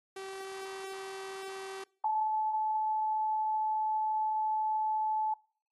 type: tone pair in turn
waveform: sawtooth / sine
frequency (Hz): 385.8 / 866.1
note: G4 / A5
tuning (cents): -28 / -28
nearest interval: octave + major second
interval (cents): 1400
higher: second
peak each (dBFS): -36 / -28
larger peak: second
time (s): 0.16-1.84 / 2.04-5.34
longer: second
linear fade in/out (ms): 5
effects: noise-tail reverb RT60 0.5 s tail -25 dB re dry + AAC 32 kbps

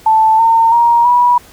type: tone with pitch steps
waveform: sine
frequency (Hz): 880 / 910 / 941 / 973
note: A5 / A#5 / A#5 / B5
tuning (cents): 0 / -42 / +16 / -26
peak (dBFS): -6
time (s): 0.06-1.38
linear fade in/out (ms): 5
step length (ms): 330
effects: pink hiss -41 dBFS RMS until 1.52 s

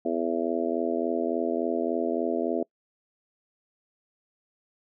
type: harmonic tone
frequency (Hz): 83.5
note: E2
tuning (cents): +23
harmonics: 3 / 4 / 5 / 6 / 7 / 8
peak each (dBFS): -31 / -30 / -31 / -35 / -34 / -31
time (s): 0.05-2.63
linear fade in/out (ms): 5
effects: noise-tail reverb RT60 0.1 s tail -26 dB re dry

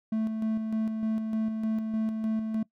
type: tone with tremolo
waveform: triangle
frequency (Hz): 220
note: A3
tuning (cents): 0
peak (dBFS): -23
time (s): 0.12-2.63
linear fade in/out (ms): 5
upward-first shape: square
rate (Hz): 3.3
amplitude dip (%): 40
effects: noise-tail reverb RT60 0.1 s tail -21 dB re dry

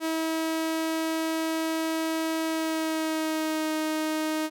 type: tone with pitch glide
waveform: sawtooth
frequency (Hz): 321.9 to 312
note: E4 to D#4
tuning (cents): -41 to +5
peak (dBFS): -22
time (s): 0-4.5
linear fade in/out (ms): 50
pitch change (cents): -54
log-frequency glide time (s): 2.45-3.73
effects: none

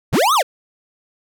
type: linear two-way sweep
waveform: square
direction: up then down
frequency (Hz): 36.71 to 1318.5 to 426.5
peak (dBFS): -13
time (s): 0.12-0.43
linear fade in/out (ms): 20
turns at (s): 0.34
effects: none

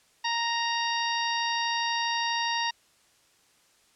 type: harmonic tone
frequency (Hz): 932.3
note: A#5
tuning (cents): 0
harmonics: 1 / 2 / 3 / 4 / 5 / 6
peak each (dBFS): -29 / -32 / -34 / -35 / -36 / -37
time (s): 0.24-2.71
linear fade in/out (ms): 10
effects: white hiss -63 dBFS RMS until 3.95 s + low-pass 9000 Hz 12 dB/octave

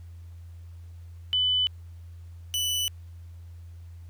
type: tone pair in turn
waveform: sine / sawtooth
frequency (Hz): 3000 / 2978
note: F#7 / F#7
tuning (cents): +23 / +11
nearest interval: unison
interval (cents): 12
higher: first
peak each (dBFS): -21 / -22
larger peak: first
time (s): 1.33-1.67 / 2.54-2.88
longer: neither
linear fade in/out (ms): 0
effects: added 85 Hz sine -41 dBFS peak until 4.09 s + pink hiss -65 dBFS RMS until 4.09 s

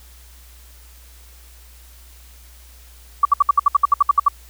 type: tone bursts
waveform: sine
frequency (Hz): 1146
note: D6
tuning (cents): -43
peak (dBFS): -8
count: 13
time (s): 3.23-4.284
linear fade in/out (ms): 5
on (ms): 22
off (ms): 64
effects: added 60 Hz sine -43 dBFS peak until 4.49 s + white hiss -49 dBFS RMS until 4.49 s

